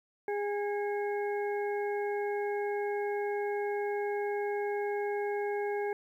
harmonic tone with a mistuned harmonic, 410 Hz, G#4, 22 cents flat, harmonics 1 / 2 / 4 / 5, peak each -31 / -37 / -43 / -45 dBFS, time 0.28-5.93 s, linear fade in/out 2 ms, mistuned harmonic 5, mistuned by +97 cents, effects 11-bit

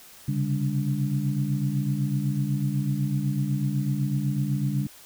sine tone cluster, 133.5 / 141.5 / 201.2 / 290.2 Hz, C3 / C#3 / G3 / D4, +35 / +36 / +45 / -21 cents, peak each -31 / -25 / -29 / -34 dBFS, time 0.28-4.87 s, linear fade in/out 5 ms, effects white hiss -49 dBFS RMS until 5.05 s

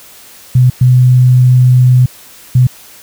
sine tone bursts at uneven times, 126.1 Hz, B2, 36 cents sharp, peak -3 dBFS, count 3, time 0.55-0.7 / 0.81-2.06 / 2.55-2.67 s, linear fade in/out 5 ms, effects white hiss -37 dBFS RMS until 3.02 s

